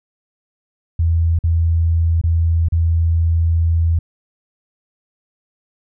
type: tone with dropouts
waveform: sine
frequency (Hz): 82.9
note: E2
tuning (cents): +10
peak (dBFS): -12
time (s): 0.99-3.99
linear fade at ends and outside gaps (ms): 5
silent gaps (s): 1.389-1.438 / 2.214-2.237 / 2.686-2.722
effects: none